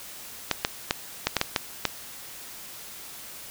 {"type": "clicks", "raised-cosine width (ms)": 0.2, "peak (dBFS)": -4, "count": 8, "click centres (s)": [0.513, 0.649, 0.909, 1.27, 1.367, 1.414, 1.562, 1.853], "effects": ["white hiss -42 dBFS RMS until 3.5 s"]}